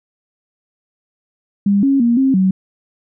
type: tone with pitch steps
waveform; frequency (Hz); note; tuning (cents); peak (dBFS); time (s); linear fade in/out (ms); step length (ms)
sine; 200.6 / 274.3 / 235.9 / 267 / 188.7; G3 / C#4 / A#3 / C4 / F#3; +40 / -18 / +21 / +35 / +34; -10; 1.66-2.51; 5; 170
effects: none